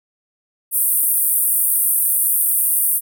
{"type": "band-pass noise", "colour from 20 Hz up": "white", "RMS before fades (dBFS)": -17, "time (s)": [0.71, 3.01], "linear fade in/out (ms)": 50, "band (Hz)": [8800, 16000], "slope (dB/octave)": 96, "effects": []}